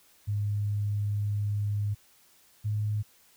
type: tone pair in turn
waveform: sine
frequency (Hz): 103.1 / 105.57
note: G#2 / G#2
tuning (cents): -12 / +29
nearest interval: unison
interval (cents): 41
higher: second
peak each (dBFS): -26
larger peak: neither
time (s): 0.27-1.95 / 2.64-3.03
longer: first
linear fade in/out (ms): 20
effects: white hiss -61 dBFS RMS until 3.36 s